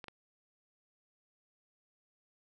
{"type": "clicks", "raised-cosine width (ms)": 0.3, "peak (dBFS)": [-29, -29], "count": 2, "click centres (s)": [0.042, 0.083], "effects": []}